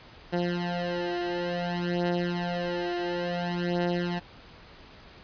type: beating tone pair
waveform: 15% pulse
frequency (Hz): 174.9 / 175.47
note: F3 / F3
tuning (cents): +3 / +8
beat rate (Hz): 0.57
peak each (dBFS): -24 / -24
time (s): 0.32-4.2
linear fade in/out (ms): 20
effects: pink hiss -50 dBFS RMS until 5.23 s + resampled to 11025 Hz